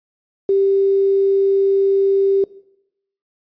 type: tone with quantisation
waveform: sine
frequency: 392 Hz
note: G4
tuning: in tune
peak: -12 dBFS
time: 0.49-2.44 s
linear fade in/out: 2 ms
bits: 7
effects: noise-tail reverb RT60 0.8 s tail -20 dB re dry + resampled to 11025 Hz